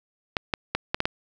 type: clicks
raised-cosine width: 0.3 ms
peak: -7 dBFS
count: 6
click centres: 0.368 / 0.538 / 0.75 / 0.945 / 1.004 / 1.055 s
effects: none